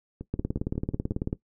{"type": "two click trains", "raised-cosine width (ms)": 3, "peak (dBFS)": [-15, -23], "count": [19, 6], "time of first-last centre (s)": [[0.34, 1.329], [0.21, 1.119]], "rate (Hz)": [18.2, 5.5], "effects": ["noise-tail reverb RT60 0.1 s tail -17 dB re dry"]}